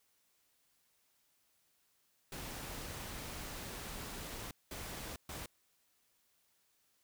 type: noise bursts at uneven times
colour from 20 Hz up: pink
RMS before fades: -45 dBFS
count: 3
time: 2.32-4.51 / 4.71-5.16 / 5.29-5.46 s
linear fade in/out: 2 ms
effects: white hiss -75 dBFS RMS until 7.03 s